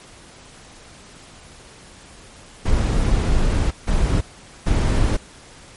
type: noise bursts at uneven times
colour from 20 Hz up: brown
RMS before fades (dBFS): -17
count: 3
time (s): 2.65-3.71 / 3.87-4.21 / 4.66-5.17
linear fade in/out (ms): 10
effects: pink hiss -44 dBFS RMS until 5.76 s + MP3 48 kbps